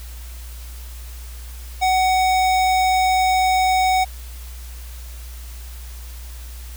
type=tone with notch filter; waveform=square; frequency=748 Hz; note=F#5; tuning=19 cents sharp; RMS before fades=-17 dBFS; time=1.81-4.05 s; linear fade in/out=20 ms; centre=12000 Hz; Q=0.93; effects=added 60 Hz sine -32 dBFS peak until 6.76 s + white hiss -43 dBFS RMS until 6.76 s